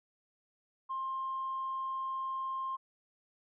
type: tone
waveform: sine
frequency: 1059 Hz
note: C6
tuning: 21 cents sharp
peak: -33 dBFS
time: 0.89-2.77 s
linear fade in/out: 20 ms
effects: tanh soft clip ceiling -29 dBFS